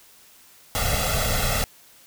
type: noise with comb filter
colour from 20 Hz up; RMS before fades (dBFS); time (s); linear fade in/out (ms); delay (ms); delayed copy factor
pink; -23; 0.75-1.64; 0; 1.5; +0.95
effects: white hiss -52 dBFS RMS until 2.06 s